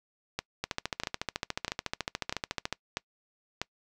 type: two click trains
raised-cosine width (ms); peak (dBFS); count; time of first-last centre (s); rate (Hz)
0.2; -13 / -13; 30 / 6; 0.64-2.726 / 0.39-3.616; 13.9 / 1.55
effects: noise-tail reverb RT60 0.1 s tail -24 dB re dry